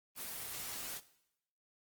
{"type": "noise", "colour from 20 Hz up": "white", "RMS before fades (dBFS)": -43, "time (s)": [0.15, 1.01], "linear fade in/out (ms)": 50, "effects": ["noise-tail reverb RT60 0.8 s tail -17 dB re dry", "Opus 24 kbps"]}